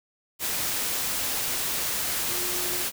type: tone in noise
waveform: sine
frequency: 357.1 Hz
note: F4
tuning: 39 cents sharp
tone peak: -37 dBFS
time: 2.27-2.86 s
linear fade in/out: 50 ms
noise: white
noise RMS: -28 dBFS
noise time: 0.39-2.92 s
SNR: -12 dB
effects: none